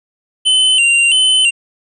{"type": "tone with vibrato", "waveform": "square", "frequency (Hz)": 2904, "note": "F#7", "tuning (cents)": -33, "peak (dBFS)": -9, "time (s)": [0.45, 1.51], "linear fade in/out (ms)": 20, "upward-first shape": "square", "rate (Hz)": 1.5, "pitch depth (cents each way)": 80, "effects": ["resampled to 24000 Hz"]}